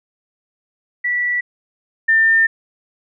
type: tone pair in turn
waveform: sine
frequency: 1955 / 1800.6 Hz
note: B6 / A6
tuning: -18 / +39 cents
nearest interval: minor second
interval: 143 cents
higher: first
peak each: -16 / -10 dBFS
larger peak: second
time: 1.04-1.41 / 2.08-2.47 s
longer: second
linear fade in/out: 10 ms
effects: none